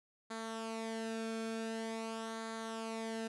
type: tone with flanger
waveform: sawtooth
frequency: 224.4 Hz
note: A3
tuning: 34 cents sharp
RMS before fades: -41 dBFS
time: 0.3-3.28 s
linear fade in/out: 10 ms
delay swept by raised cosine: 0.36 to 1.03 ms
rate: 0.46 Hz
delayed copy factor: -0.6
effects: resampled to 24000 Hz